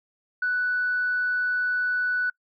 sine tone, 1485 Hz, F#6, 6 cents sharp, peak -21 dBFS, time 0.42-2.3 s, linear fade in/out 5 ms, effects noise-tail reverb RT60 0.1 s tail -26 dB re dry + tanh soft clip ceiling -17 dBFS

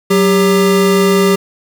square tone pair together, 187.21 / 397.4 Hz, F#3 / G4, +21 / +24 cents, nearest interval octave + minor second, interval 1303 cents, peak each -13 / -11 dBFS, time 0.1-1.36 s, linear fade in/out 10 ms, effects 7-bit

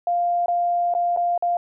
sine tone with dropouts, 698.5 Hz, F5, in tune, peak -18 dBFS, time 0.07-1.57 s, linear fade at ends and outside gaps 2 ms, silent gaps 0.46-0.482 / 0.939-0.949 / 1.164-1.172 / 1.378-1.424 s, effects none

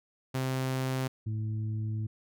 sawtooth tone, 130.81 Hz, C3, in tune, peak -25 dBFS, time 0.34-1.08 s, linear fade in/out 10 ms
harmonic tone, 108.5 Hz, A2, 24 cents flat, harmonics 1 / 2 / 3, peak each -30 / -43 / -47 dBFS, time 1.26-2.07 s, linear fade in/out 10 ms
effects none

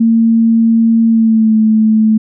sine tone with pitch glide, 227.4 to 218.3 Hz, A#3 to A3, -43 to -13 cents, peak -6 dBFS, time 0-2.18 s, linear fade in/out 10 ms, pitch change -70 cents, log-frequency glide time 1.07-1.56 s, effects none

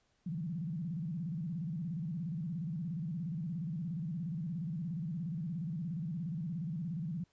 sine tone with vibrato, 164.81 Hz, E3, in tune, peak -35 dBFS, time 0.26-7.24 s, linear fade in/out 5 ms, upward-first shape square, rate 17 Hz, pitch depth 170 cents each way, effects pink hiss -75 dBFS RMS until 7.32 s + resampled to 16000 Hz

